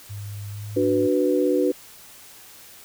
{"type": "tone with pitch glide", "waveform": "sine", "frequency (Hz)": [102.2, 105.62], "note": ["G#2", "G#2"], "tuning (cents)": [-27, 30], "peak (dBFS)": -31, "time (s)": [0.09, 1.08], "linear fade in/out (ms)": 20, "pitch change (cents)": 57, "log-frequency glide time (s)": [0.5, 0.75]}
{"type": "chord", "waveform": "sine", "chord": "B minor", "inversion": "first", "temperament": "equal", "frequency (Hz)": [293.7, 370, 493.9], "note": ["D4", "F#4", "B4"], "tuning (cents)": [0, 0, 0], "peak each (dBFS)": -22, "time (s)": [0.76, 1.72], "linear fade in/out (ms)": 10}
{"effects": ["white hiss -46 dBFS RMS until 2.84 s"]}